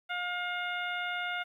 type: harmonic tone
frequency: 712 Hz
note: F5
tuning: 33 cents sharp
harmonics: 1 / 2 / 3 / 4 / 5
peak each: -38 / -35 / -38 / -42 / -44 dBFS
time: 0.09-1.44 s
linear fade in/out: 20 ms
effects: 11-bit